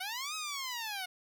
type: linear two-way sweep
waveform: 10% pulse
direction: up then down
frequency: 719 to 1283 to 719 Hz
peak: -28 dBFS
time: 0-1.06 s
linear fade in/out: 10 ms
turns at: 0.35 s
effects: none